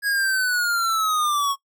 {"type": "linear sweep", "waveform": "square", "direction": "down", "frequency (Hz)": [1661.2, 1097], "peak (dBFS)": -20, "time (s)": [0.02, 1.56], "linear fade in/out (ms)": 50, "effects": ["noise-tail reverb RT60 0.1 s tail -21 dB re dry"]}